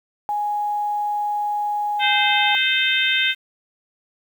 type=tone; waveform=sine; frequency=830.6 Hz; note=G#5; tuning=in tune; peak=-20 dBFS; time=0.29-2.55 s; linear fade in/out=0 ms
type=harmonic tone; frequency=519 Hz; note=C5; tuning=14 cents flat; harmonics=3 / 4 / 5 / 6 / 7; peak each=-23 / -23 / -23 / -23 / -23 dBFS; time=1.99-3.35 s; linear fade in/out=50 ms
effects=8-bit